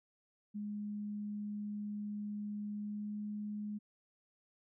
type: tone with pitch glide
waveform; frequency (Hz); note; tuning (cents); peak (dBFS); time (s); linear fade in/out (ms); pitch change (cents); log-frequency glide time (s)
sine; 207.7 to 209; G#3 to G#3; 0 to +11; -38; 0.54-3.79; 20; +11; 2.73-3.17
effects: none